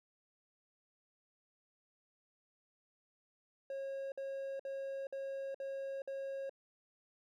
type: tone bursts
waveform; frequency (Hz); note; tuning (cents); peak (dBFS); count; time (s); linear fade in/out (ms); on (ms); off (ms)
triangle; 544; C#5; -33; -37; 6; 3.7-6.495; 2; 420; 55
effects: none